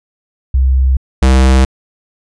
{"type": "tone pair in turn", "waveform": ["sine", "square"], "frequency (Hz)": [65.41, 65.41], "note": ["C2", "C2"], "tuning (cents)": [0, 0], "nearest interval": "unison", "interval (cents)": 0, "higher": "neither", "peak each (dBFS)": [-7, -6], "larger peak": "second", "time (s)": [[0.54, 0.97], [1.22, 1.65]], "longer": "neither", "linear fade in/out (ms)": 5, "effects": ["resampled to 22050 Hz"]}